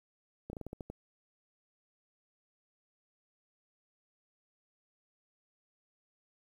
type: slowing click train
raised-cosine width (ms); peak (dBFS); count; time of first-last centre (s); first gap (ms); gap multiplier
2; -28; 8; 0.5-0.9; 31; 1.2
effects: 10-bit